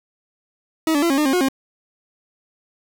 40% pulse tone with pitch steps, 319.5 / 288.2 / 339 / 272.6 / 302.2 / 268 / 361 / 268.3 Hz, D#4 / D4 / E4 / C#4 / D4 / C4 / F#4 / C4, +46 / -33 / +49 / -29 / +50 / +42 / -43 / +44 cents, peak -15 dBFS, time 0.87-1.486 s, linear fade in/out 2 ms, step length 77 ms, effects 7-bit

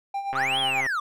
triangle tone with tremolo, 793 Hz, G5, 20 cents sharp, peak -23 dBFS, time 0.14-0.81 s, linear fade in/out 5 ms, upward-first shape sine, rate 8.1 Hz, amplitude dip 60%
click train, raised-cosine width 0.5 ms, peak -18 dBFS, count 72, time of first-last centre 0.33-0.864 s, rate 133 Hz
triangle linear two-way sweep, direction up then down, 1133 to 3375 to 1133 Hz, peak -22 dBFS, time 0.35-1 s, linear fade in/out 5 ms, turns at 0.59 s
effects none

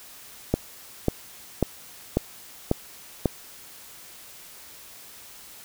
click train, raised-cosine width 2 ms, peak -6 dBFS, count 6, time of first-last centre 0.54-3.257 s, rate 1.84 Hz, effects white hiss -46 dBFS RMS until 5.64 s

